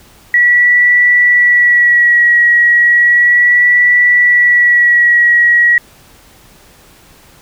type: tone with vibrato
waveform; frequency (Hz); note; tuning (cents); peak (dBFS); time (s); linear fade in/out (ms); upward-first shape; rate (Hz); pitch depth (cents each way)
sine; 1933; B6; -38; -5; 0.34-5.78; 2; sine; 0.34; 21
effects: pink hiss -43 dBFS RMS until 7.41 s